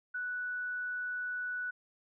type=tone; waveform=sine; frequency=1480 Hz; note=F#6; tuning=in tune; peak=-34 dBFS; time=0.14-1.71 s; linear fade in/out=10 ms; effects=none